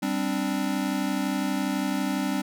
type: chord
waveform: square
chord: G suspended fourth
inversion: none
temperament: equal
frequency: 196 / 261.6 / 293.7 Hz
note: G3 / C4 / D4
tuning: 0 / 0 / 0 cents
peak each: -30 dBFS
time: 0.02-2.42 s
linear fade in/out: 10 ms
effects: none